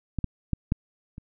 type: clicks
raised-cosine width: 5 ms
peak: -15 / -14 / -12 / -10 / -27 dBFS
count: 5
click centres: 0.187 / 0.243 / 0.533 / 0.721 / 1.181 s
effects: none